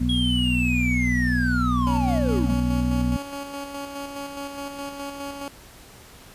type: harmonic tone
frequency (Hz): 61.4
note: B1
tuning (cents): -9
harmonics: 1 / 2 / 3 / 4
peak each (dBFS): -25 / -27 / -29 / -23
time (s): 0-3.17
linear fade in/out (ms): 10
type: linear sweep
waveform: triangle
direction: down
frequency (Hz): 3322 to 160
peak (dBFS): -23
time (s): 0.09-2.54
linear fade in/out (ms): 5
type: tone with tremolo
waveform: 15% pulse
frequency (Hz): 280.5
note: C#4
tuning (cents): +21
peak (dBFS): -24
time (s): 1.87-5.48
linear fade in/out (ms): 0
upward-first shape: square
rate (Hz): 4.8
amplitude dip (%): 40
effects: pink hiss -47 dBFS RMS until 6.34 s + resampled to 32000 Hz